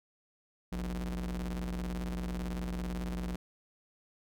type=ring-modulated tone; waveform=45% pulse; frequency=63 Hz; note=B1; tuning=35 cents sharp; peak=-31 dBFS; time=0.72-3.36 s; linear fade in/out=5 ms; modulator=117 Hz; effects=none